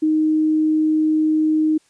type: tone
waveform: sine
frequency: 311.1 Hz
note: D#4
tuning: in tune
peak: -14 dBFS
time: 0.02-1.78 s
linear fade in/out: 10 ms
effects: white hiss -59 dBFS RMS until 1.89 s + resampled to 22050 Hz